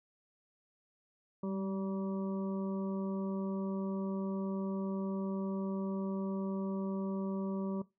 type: harmonic tone with a mistuned harmonic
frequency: 192.3 Hz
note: G3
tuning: 33 cents flat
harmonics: 1 / 2 / 3 / 5 / 6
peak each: -35 / -41 / -45 / -49 / -51 dBFS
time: 1.43-7.82 s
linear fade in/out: 5 ms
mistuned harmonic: 1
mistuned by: +23 cents
effects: noise-tail reverb RT60 0.2 s tail -18 dB re dry